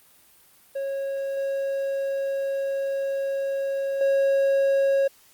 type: tone with level steps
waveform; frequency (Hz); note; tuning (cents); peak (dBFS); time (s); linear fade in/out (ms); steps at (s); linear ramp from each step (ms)
triangle; 548; C#5; -20; -24 / -22 / -16; 0.75-5.08; 10; 1.37 / 4.01; 2
effects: white hiss -56 dBFS RMS until 5.33 s + Opus 32 kbps